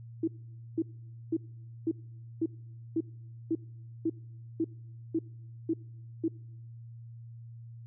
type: tone bursts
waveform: sine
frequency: 326.6 Hz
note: E4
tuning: 16 cents flat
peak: -25 dBFS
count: 12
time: 0.23-6.282 s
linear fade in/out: 5 ms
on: 46 ms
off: 500 ms
effects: noise-tail reverb RT60 1.0 s tail -25 dB re dry + added 116 Hz sine -44 dBFS peak until 7.86 s